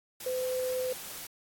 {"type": "tone in noise", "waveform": "sine", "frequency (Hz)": 509, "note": "C5", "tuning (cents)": -48, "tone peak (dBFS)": -29, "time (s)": [0.26, 0.93], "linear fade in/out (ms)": 5, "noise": "white", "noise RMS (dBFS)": -42, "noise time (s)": [0.2, 1.27], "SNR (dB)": 10, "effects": ["AAC 64 kbps"]}